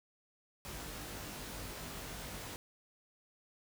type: noise with comb filter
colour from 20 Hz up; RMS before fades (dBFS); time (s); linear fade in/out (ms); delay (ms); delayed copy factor
pink; -45; 0.65-2.56; 0; 20; +0.8
effects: none